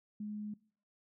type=tone; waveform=sine; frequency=210 Hz; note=G#3; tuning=19 cents sharp; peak=-38 dBFS; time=0.2-0.54 s; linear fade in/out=5 ms; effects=noise-tail reverb RT60 0.5 s tail -22 dB re dry